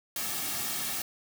white noise with comb filter, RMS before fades -33 dBFS, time 0.16-1.02 s, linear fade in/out 2 ms, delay 2 ms, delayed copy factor -0.6, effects none

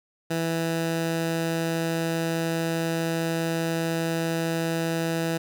15% pulse tone, 164.81 Hz, E3, in tune, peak -18 dBFS, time 0.3-5.38 s, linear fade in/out 10 ms, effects none

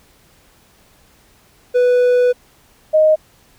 triangle / sine tone pair in turn, 493.9 / 622.3 Hz, B4 / D#5, 0 / 0 cents, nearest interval major third, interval 400 cents, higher second, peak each -8 dBFS, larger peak neither, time 1.74-2.33 / 2.93-3.16 s, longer first, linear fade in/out 20 ms, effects pink hiss -52 dBFS RMS until 3.58 s

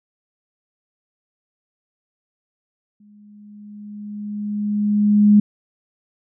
sine tone with exponential growth, 207.7 Hz, G#3, in tune, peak -7 dBFS, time 3-5.4 s, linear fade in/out 5 ms, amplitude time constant 520 ms, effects none

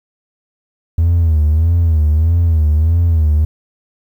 triangle tone with vibrato, 80.6 Hz, E2, 38 cents flat, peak -6 dBFS, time 0.98-3.45 s, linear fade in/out 5 ms, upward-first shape sine, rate 1.6 Hz, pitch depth 110 cents each way, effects tanh soft clip ceiling -4 dBFS + 8-bit

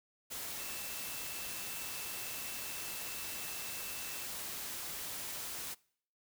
sine tone in noise, 2659 Hz, E7, 14 cents sharp, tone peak -50 dBFS, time 0.58-4.25 s, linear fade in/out 20 ms, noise white, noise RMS -42 dBFS, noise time 0.3-5.75 s, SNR -11 dB, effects noise-tail reverb RT60 0.6 s tail -24 dB re dry

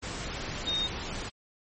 sine tone in noise, 3704 Hz, A#7, 12 cents flat, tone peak -27 dBFS, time 0.66-0.88 s, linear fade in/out 20 ms, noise pink, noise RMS -36 dBFS, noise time 0.02-1.3 s, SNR +6 dB, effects MP3 32 kbps

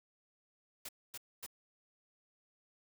white noise bursts, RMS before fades -45 dBFS, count 3, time 0.85-1.464 s, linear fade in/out 5 ms, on 38 ms, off 250 ms, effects none

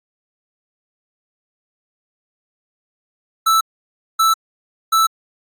square tone bursts, 1318.5 Hz, E6, in tune, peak -12 dBFS, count 3, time 3.46-5.07 s, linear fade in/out 10 ms, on 150 ms, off 580 ms, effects AAC 64 kbps

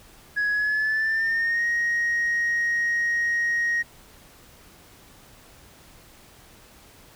sine tone with pitch glide, 1673 to 1877.9 Hz, G#6 to A#6, +12 to +12 cents, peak -19 dBFS, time 0.36-3.83 s, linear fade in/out 20 ms, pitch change +200 cents, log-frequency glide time 0.51-1.66 s, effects tanh soft clip ceiling -19 dBFS + pink hiss -51 dBFS RMS until 7.15 s

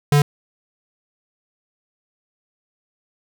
square tone, 145.3 Hz, D3, 18 cents flat, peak -12 dBFS, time 0.12-0.22 s, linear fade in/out 2 ms, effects none

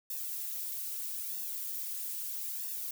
violet noise with flanger, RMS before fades -38 dBFS, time 0.1-2.91 s, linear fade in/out 2 ms, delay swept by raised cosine 1.1 to 3.6 ms, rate 0.78 Hz, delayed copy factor +0.95, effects none

